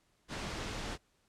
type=low-pass noise; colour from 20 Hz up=pink; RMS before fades=-40 dBFS; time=0.28-0.98 s; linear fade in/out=50 ms; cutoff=6100 Hz; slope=12 dB/octave; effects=pink hiss -73 dBFS RMS until 1.28 s + low-pass 10000 Hz 12 dB/octave